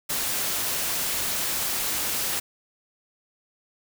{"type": "noise", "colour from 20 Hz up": "white", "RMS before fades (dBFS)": -27, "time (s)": [0.09, 2.4], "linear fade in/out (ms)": 10, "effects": []}